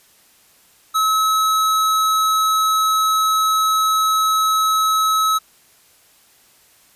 square tone, 1290 Hz, E6, 38 cents flat, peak -15 dBFS, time 0.94-5.39 s, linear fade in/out 20 ms, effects white hiss -53 dBFS RMS until 6.95 s + resampled to 32000 Hz

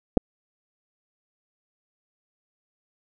clicks, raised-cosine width 2 ms, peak -5 dBFS, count 2, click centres 0.171 / 0.175 s, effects none

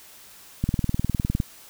click train, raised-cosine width 5 ms, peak -10 dBFS, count 16, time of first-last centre 0.64-1.401 s, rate 19.7 Hz, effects white hiss -48 dBFS RMS until 1.69 s

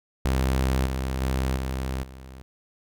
sawtooth tone with level steps, 65.41 Hz, C2, in tune, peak -17 / -22 / -19 / -23 / -37 dBFS, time 0.25-2.42 s, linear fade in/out 0 ms, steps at 0.86 / 1.21 / 1.56 / 2.03 s, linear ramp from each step 2 ms, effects none

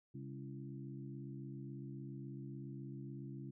harmonic tone with a mistuned harmonic, 67.2 Hz, C2, 47 cents sharp, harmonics 2 / 3 / 4 / 5, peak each -47 / -52 / -53 / -54 dBFS, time 0.14-3.51 s, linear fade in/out 10 ms, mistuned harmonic 4, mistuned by +68 cents, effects none

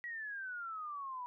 sine exponential sweep, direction down, 1938 to 970 Hz, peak -40 dBFS, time 0.04-1.26 s, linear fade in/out 0 ms, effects none

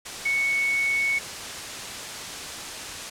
sine tone in noise, 2217 Hz, C#7, in tune, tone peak -21 dBFS, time 0.25-1.19 s, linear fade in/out 10 ms, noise white, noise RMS -34 dBFS, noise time 0.05-3.1 s, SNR +10 dB, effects low-pass 8000 Hz 12 dB/octave

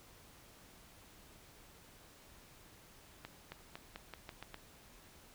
accelerating click train, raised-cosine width 0.3 ms, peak -29 dBFS, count 8, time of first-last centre 3.25-4.543 s, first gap 270 ms, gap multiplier 0.87, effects pink hiss -60 dBFS RMS until 5.34 s

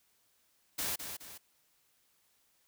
white noise with echo, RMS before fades -35 dBFS, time 0.78-0.96 s, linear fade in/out 10 ms, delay 210 ms, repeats 2, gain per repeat -7 dB, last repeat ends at 1.38 s, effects white hiss -72 dBFS RMS until 2.67 s

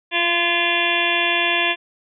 harmonic tone with a mistuned harmonic, 343.5 Hz, F4, 29 cents flat, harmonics 1 / 2 / 3 / 5 / 6 / 7 / 8 / 9 / 10, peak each -28 / -26 / -27 / -24 / -28 / -23 / -23 / -29 / -25 dBFS, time 0.11-1.76 s, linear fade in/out 50 ms, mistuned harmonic 1, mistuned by +18 cents, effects none

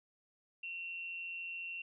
sine tone with amplitude modulation, 2730 Hz, F7, 40 cents flat, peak -38 dBFS, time 0.63-1.82 s, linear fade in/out 5 ms, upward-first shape sine, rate 174 Hz, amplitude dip 45%, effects none

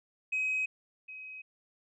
sine tone with echo, 2533 Hz, D#7, 30 cents sharp, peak -27 dBFS, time 0.32-0.66 s, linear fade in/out 10 ms, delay 760 ms, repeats 1, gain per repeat -15 dB, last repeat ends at 1.42 s, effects tanh soft clip ceiling -25 dBFS

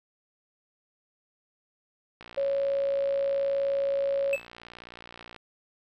click train, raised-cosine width 0.3 ms, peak -28 dBFS, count 187, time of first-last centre 2.21-5.363 s, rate 59 Hz
sine tone, 554.4 Hz, C#5, in tune, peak -24 dBFS, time 2.37-4.36 s, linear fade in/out 10 ms
triangle tone with exponential decay, 2614 Hz, E7, 15 cents flat, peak -22 dBFS, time 4.33-4.47 s, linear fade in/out 1 ms, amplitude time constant 29 ms
effects none

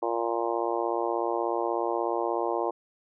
harmonic tone, 116.54 Hz, A#2, in tune, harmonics 3 / 4 / 5 / 6 / 7 / 8 / 9, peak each -31 / -32 / -33 / -34 / -34 / -35 / -36 dBFS, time 0.02-2.71 s, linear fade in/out 10 ms, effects none

